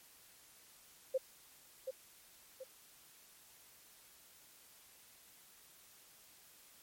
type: tone with echo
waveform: sine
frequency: 523.3 Hz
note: C5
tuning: in tune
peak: -30 dBFS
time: 1.14-1.18 s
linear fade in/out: 10 ms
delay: 730 ms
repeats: 2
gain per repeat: -7 dB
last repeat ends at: 2.64 s
effects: white hiss -62 dBFS RMS until 6.82 s + MP3 64 kbps